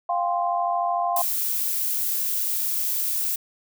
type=chord; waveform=sine; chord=F suspended second; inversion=none; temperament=equal with one note detuned; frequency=698.5 / 791.7 / 1046.5 Hz; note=F5 / G5 / C6; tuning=0 / +17 / 0 cents; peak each=-23 / -28 / -27 dBFS; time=0.09-1.22 s; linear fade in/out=5 ms
type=noise; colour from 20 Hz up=violet; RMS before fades=-25 dBFS; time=1.16-3.36 s; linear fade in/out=5 ms
effects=none